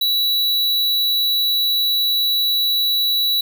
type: tone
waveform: square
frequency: 3929 Hz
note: B7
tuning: 10 cents flat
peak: -16 dBFS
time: 0.01-3.41 s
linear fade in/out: 5 ms
effects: 8-bit